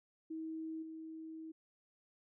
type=tone with level steps; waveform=sine; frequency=320 Hz; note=D#4; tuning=49 cents sharp; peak=-40 / -45 dBFS; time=0.3-1.52 s; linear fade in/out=10 ms; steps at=0.82 s; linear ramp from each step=10 ms; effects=none